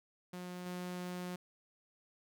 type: tone with level steps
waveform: sawtooth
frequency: 179.6 Hz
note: F3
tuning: 49 cents sharp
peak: -39 / -36 dBFS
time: 0.33-1.36 s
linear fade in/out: 5 ms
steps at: 0.66 s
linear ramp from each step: 2 ms
effects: none